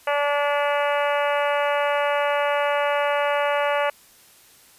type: harmonic tone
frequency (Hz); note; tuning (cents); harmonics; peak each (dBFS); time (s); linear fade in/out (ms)
288.7; D4; -30; 2 / 3 / 4 / 5 / 6 / 7 / 8 / 9 / 10; -22 / -26 / -28 / -30 / -32 / -33 / -34 / -35 / -36; 0.07-3.9; 5
effects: white hiss -52 dBFS RMS until 4.78 s + resampled to 32000 Hz